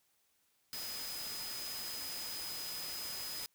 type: tone in noise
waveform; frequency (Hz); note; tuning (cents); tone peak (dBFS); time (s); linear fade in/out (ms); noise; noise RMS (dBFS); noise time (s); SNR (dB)
sine; 5020; D#8; +15; -43; 0.73-3.46; 0; white; -44; 0.73-3.46; -2
effects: white hiss -75 dBFS RMS until 3.54 s